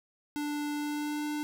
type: tone with pitch glide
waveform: square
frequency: 294.3 to 298.1 Hz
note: D4 to D4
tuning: +4 to +26 cents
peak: -32 dBFS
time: 0.36-1.43 s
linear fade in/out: 0 ms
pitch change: +22 cents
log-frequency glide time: 0.73-1.28 s
effects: none